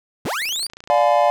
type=linear sweep; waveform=30% pulse; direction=up; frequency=67.9 to 4840 Hz; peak=-19 dBFS; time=0.25-0.67 s; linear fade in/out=5 ms
type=click train; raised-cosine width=0.2 ms; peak=-21 dBFS; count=18; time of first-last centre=0.42-1.014 s; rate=28.6 Hz
type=chord; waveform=triangle; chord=D diminished seventh; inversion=none; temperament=just; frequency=587.3 / 704.8 / 845.8 / 1014.9 Hz; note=D5 / F5 / Ab5 / Cb6; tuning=0 / +16 / +31 / +47 cents; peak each=-15 / -15 / -18 / -21 dBFS; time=0.9-1.3 s; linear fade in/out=0 ms
effects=none

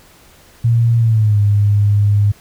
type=tone with pitch glide; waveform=sine; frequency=116.54 to 102.63 Hz; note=A#2 to G#2; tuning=0 to -20 cents; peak=-9 dBFS; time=0.64-2.32 s; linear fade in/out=10 ms; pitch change=-220 cents; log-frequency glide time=0.98-1.39 s; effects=pink hiss -46 dBFS RMS until 2.4 s

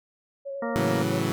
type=tone with vibrato; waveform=sine; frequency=552 Hz; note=C#5; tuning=7 cents flat; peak=-31 dBFS; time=0.45-1.2 s; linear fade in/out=20 ms; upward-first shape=square; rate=10 Hz; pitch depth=15 cents each way
type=harmonic tone; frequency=233.1 Hz; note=A#3; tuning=in tune; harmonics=1 / 2 / 3 / 4 / 5 / 6 / 8; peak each=-31 / -34 / -36 / -37 / -38 / -39 / -40 dBFS; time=0.62-1.03 s; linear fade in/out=5 ms
type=chord; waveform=20% pulse; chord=F# minor seventh; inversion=first; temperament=equal; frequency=110 / 138.59 / 164.81 / 185 Hz; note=A2 / C#3 / E3 / F#3; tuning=0 / 0 / 0 / 0 cents; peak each=-25 dBFS; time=0.76-1.32 s; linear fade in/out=0 ms
effects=none

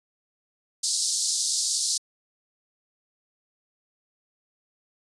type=band-pass noise; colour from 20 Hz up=pink; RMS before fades=-26 dBFS; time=0.83-1.98 s; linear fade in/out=10 ms; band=4200 to 9600 Hz; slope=48 dB/octave; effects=resampled to 24000 Hz

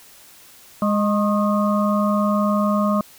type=harmonic tone with a mistuned harmonic; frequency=206.4 Hz; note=G#3; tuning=10 cents flat; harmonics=1 / 3 / 5 / 6; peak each=-18 / -23 / -25 / -26 dBFS; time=0.82-3.01 s; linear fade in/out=2 ms; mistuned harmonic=5; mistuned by=+76 cents; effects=white hiss -47 dBFS RMS until 3.18 s

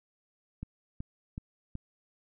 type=click train; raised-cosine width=5 ms; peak=-25 dBFS; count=4; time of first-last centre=0.63-1.754 s; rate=2.67 Hz; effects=none

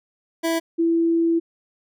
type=tone pair in turn; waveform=25% pulse / sine; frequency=329.6 / 332.9 Hz; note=E4 / E4; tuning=0 / +17 cents; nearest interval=unison; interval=17 cents; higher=second; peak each=-16 dBFS; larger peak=neither; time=0.43-0.6 / 0.78-1.4 s; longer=second; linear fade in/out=20 ms; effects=none

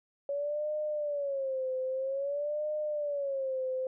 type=tone with vibrato; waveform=sine; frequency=560 Hz; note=C#5; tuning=18 cents sharp; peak=-30 dBFS; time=0.29-3.87 s; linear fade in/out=2 ms; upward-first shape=sine; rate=0.51 Hz; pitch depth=140 cents each way; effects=none

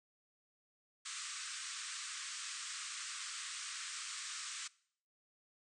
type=band-pass noise; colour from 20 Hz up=white; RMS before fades=-45 dBFS; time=1.05-4.68 s; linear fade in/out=10 ms; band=1100 to 8800 Hz; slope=96 dB/octave; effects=noise-tail reverb RT60 0.6 s tail -22 dB re dry

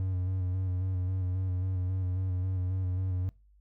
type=tone with vibrato; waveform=triangle; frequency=92.5 Hz; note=F#2; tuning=in tune; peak=-26 dBFS; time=0-3.29 s; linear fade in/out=0 ms; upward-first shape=square; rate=3.7 Hz; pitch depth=28 cents each way; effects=noise-tail reverb RT60 0.3 s tail -22 dB re dry + added 50 Hz sine -58 dBFS peak until 3.6 s

